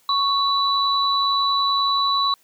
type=tone pair together; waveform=sine; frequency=1108.7 / 3951 Hz; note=C#6 / B7; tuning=0 / 0 cents; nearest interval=octave + minor seventh; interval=2200 cents; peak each=-19 / -21 dBFS; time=0.09-2.34 s; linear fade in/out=2 ms; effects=white hiss -59 dBFS RMS until 2.43 s + high-pass 150 Hz 12 dB/octave